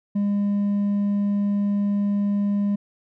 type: tone with hard clipping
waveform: sine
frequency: 202.8 Hz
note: G#3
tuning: 41 cents flat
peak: -20 dBFS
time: 0.15-2.76 s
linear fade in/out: 10 ms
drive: 2 dB
effects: none